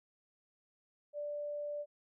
sine tone, 587 Hz, D5, 1 cent flat, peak -37 dBFS, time 1.13-1.86 s, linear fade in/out 50 ms, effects none

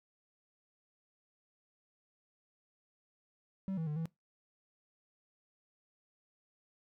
triangle tone with pitch steps, 192.2 / 162 / 150.1 / 163.1 Hz, G3 / E3 / D3 / E3, -34 / -30 / +38 / -18 cents, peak -32 dBFS, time 3.68-4.056 s, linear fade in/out 0 ms, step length 94 ms, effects noise-tail reverb RT60 0.2 s tail -22 dB re dry

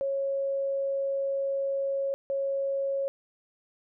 sine tone pair in turn, 549 / 549 Hz, C#5 / C#5, -17 / -17 cents, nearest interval unison, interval 0 cents, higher neither, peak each -26 / -26 dBFS, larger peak neither, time 0.01-2.14 / 2.3-3.08 s, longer first, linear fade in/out 0 ms, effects none

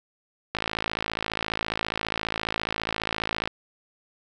click train, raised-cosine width 0.3 ms, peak -10 dBFS, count 161, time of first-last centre 0.55-3.475 s, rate 54.7 Hz, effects none

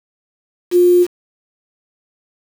sine tone with quantisation, 354.9 Hz, F4, 28 cents sharp, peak -7 dBFS, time 0.71-1.07 s, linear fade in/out 50 ms, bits 5, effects none

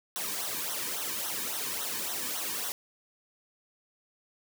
white noise with flanger, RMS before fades -34 dBFS, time 0.16-2.72 s, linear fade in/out 0 ms, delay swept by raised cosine 0.41 to 1.51 ms, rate 3.6 Hz, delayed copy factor -0.8, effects none

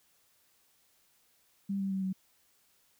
sine tone with pitch steps, 197.5 / 194.56 / 191.66 / 188.8 Hz, G3 / G3 / G3 / F#3, +13 / -13 / -39 / +35 cents, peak -30 dBFS, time 1.69-2.13 s, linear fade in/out 10 ms, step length 110 ms, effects white hiss -69 dBFS RMS until 2.99 s

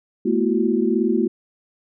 sine tone cluster, 216.9 / 239.1 / 335.2 / 371.6 Hz, A3 / A#3 / E4 / F#4, -25 / +44 / +29 / +7 cents, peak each -22 dBFS, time 0.25-1.28 s, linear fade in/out 10 ms, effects none

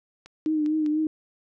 click train, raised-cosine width 0.2 ms, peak -28 dBFS, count 4, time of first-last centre 0.26-0.862 s, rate 4.98 Hz
sine tone with vibrato, 306.8 Hz, D#4, 24 cents flat, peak -21 dBFS, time 0.46-1.07 s, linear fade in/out 2 ms, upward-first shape triangle, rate 4.1 Hz, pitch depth 48 cents each way
effects none

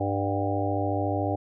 harmonic tone with a mistuned harmonic, 99.3 Hz, G2, 23 cents sharp, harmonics 1 / 3 / 4 / 5 / 6 / 7 / 8, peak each -29 / -30 / -35 / -35 / -32 / -33 / -33 dBFS, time 0-1.36 s, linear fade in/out 10 ms, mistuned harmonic 7, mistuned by +62 cents, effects none

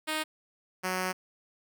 5% pulse tone pair in turn, 311.1 / 184.98 Hz, D#4 / F#3, 0 / 0 cents, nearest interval major sixth, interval 900 cents, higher first, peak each -18 dBFS, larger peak neither, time 0.07-0.24 / 0.83-1.13 s, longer second, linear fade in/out 20 ms, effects none

